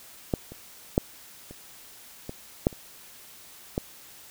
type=clicks; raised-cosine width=2 ms; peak=-10 / -27 / -6 / -28 / -21 / -6 / -30 / -12 dBFS; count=8; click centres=0.338 / 0.52 / 0.979 / 1.51 / 2.294 / 2.669 / 2.728 / 3.779 s; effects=white hiss -49 dBFS RMS until 4.3 s